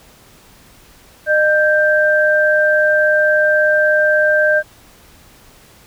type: tone pair together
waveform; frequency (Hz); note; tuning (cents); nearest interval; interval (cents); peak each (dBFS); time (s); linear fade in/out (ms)
sine; 609 / 1574.1; D#5 / G6; -37 / +7; octave + major third; 1644; -13; 1.26-4.63; 50
effects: pink hiss -46 dBFS RMS until 5.86 s